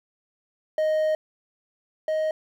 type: tone pair in turn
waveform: triangle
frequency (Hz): 622.3 / 625.7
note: D#5 / D#5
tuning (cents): 0 / +10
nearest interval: unison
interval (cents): 10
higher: second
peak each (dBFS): -18 / -20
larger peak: first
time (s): 0.78-1.15 / 2.08-2.31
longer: first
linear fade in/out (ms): 2
effects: 10-bit